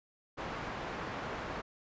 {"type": "low-pass noise", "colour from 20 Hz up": "white", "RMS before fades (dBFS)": -40, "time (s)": [0.37, 1.62], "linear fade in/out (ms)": 20, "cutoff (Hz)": 1300, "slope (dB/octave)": 12, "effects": ["resampled to 16000 Hz"]}